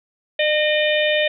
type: harmonic tone with a mistuned harmonic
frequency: 605 Hz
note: D#5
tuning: 49 cents flat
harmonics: 1 / 3 / 4 / 5 / 6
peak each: -18 / -23 / -24 / -25 / -26 dBFS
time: 0.39-1.28 s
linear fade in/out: 5 ms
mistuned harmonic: 3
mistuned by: +28 cents
effects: none